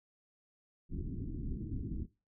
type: low-pass noise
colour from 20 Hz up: pink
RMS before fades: -39 dBFS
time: 0.89-2.07 s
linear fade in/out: 50 ms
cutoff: 340 Hz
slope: 48 dB/octave
effects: noise-tail reverb RT60 0.3 s tail -19 dB re dry